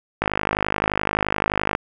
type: click train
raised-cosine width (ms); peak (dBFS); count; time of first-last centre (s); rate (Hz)
0.5; -4; 80; 0.22-1.751; 51.6
effects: none